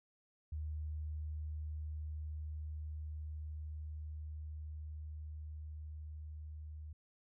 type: tone with level ramp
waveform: sine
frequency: 76.6 Hz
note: D#2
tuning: 27 cents flat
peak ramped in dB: -38 to -45 dBFS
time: 0.52-6.93 s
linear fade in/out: 5 ms
effects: none